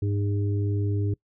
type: harmonic tone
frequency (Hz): 101.6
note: G#2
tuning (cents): -38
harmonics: 1 / 3 / 4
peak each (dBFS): -23 / -33 / -35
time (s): 0.02-1.14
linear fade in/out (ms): 5
effects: noise-tail reverb RT60 0.1 s tail -24 dB re dry